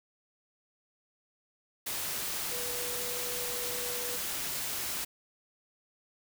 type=tone in noise; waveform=sine; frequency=488.8 Hz; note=B4; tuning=18 cents flat; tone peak=-41 dBFS; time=2.51-4.17 s; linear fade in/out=10 ms; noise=white; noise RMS=-35 dBFS; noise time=1.86-5.05 s; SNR=-9 dB; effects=none

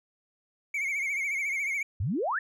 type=tone with vibrato; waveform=triangle; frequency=2217 Hz; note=C#7; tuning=in tune; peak=-26 dBFS; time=0.74-1.83 s; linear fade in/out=5 ms; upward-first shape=triangle; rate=14 Hz; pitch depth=100 cents each way
type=exponential sweep; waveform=sine; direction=up; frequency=80.4 to 1864.7 Hz; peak=-26 dBFS; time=2-2.39 s; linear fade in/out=5 ms
effects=none

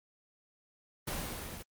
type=noise with level ramp; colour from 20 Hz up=pink; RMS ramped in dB=-35 to -45 dBFS; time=1.07-1.63 s; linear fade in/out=10 ms; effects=Opus 24 kbps

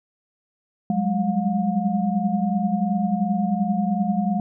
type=tone cluster; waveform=sine; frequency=184.1 / 196.6 / 206.9 / 714 Hz; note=F#3 / G3 / G#3 / F5; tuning=-8 / +5 / -6 / +38 cents; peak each=-25 / -28 / -22 / -27 dBFS; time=0.9-4.4 s; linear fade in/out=2 ms; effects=none

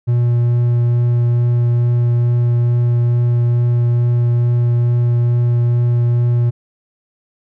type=tone with vibrato; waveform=triangle; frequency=120 Hz; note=B2; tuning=49 cents flat; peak=-9 dBFS; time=0.07-6.51 s; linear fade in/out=20 ms; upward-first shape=triangle; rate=2.3 Hz; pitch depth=9 cents each way; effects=none

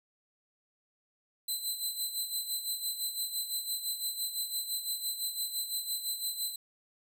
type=tone with tremolo; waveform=15% pulse; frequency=4039 Hz; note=B7; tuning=38 cents sharp; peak=-24 dBFS; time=1.48-6.56 s; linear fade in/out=5 ms; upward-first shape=sine; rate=5.9 Hz; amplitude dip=65%; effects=none

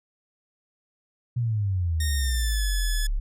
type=exponential sweep; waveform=sine; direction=down; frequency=123.8 to 33.28 Hz; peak=-22 dBFS; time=1.36-3.2 s; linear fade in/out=10 ms
type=tone with pitch glide; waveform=10% pulse; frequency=1847 to 1713.4 Hz; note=A#6 to A6; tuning=-16 to -46 cents; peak=-21 dBFS; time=2-3.07 s; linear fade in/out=5 ms; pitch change=-130 cents; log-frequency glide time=2.16-2.62 s
effects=none

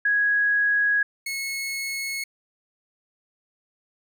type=tone pair in turn; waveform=sine / sawtooth; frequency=1661.2 / 2185 Hz; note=G#6 / C#7; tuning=0 / -26 cents; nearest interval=perfect fourth; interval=474 cents; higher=second; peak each=-18 / -24 dBFS; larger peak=first; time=0.05-1.03 / 1.26-2.24 s; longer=neither; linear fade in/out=5 ms; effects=none

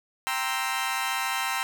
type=chord; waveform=20% pulse; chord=C dominant seventh; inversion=second; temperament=equal; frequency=784 / 932.3 / 1046.5 / 1318.5 Hz; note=G5 / Bb5 / C6 / E6; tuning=0 / 0 / 0 / 0 cents; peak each=-27 dBFS; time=0.27-1.63 s; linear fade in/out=0 ms; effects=8-bit

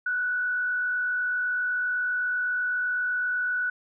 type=tone with frequency modulation; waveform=sine; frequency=1479 Hz; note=F#6; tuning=1 cent flat; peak=-24 dBFS; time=0.06-3.7 s; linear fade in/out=5 ms; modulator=47.9 Hz; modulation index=0.45; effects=none

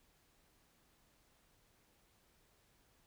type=silence; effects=pink hiss -72 dBFS RMS until 3.06 s

